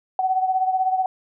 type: beating tone pair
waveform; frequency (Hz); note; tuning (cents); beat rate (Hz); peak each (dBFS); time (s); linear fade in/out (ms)
sine; 750 / 766; F#5 / G5; +23 / -40; 16; -19 / -25; 0.19-1.06; 2
effects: none